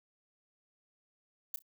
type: noise with echo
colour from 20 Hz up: violet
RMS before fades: -37 dBFS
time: 1.54-1.56 s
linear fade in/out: 2 ms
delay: 31 ms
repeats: 2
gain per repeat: -14 dB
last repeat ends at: 1.622 s
effects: none